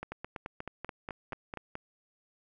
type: two click trains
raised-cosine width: 0.5 ms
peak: -23 / -23 dBFS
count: 7 / 9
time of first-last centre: 0.12-1.573 / 0.03-1.754 s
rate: 4.13 / 4.64 Hz
effects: none